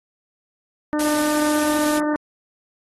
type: harmonic tone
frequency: 300.5 Hz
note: D4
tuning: 40 cents sharp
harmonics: 1 / 2 / 3 / 4 / 5 / 6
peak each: -20 / -26 / -30 / -32 / -34 / -36 dBFS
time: 0.93-2.16 s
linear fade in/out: 0 ms
type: noise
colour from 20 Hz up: white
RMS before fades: -28 dBFS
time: 0.99-1.99 s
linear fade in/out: 5 ms
effects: AAC 32 kbps